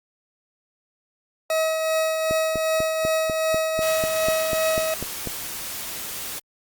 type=tone with tremolo; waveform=40% pulse; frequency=638 Hz; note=D#5; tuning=43 cents sharp; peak=-18 dBFS; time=1.5-4.94 s; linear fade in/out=2 ms; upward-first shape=triangle; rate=2.6 Hz; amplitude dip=40%
type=click train; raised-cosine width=2 ms; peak=-15 dBFS; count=13; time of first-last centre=2.31-5.273 s; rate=4.05 Hz
type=noise; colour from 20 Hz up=white; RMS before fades=-32 dBFS; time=3.81-6.4 s; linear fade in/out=20 ms
effects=Opus 48 kbps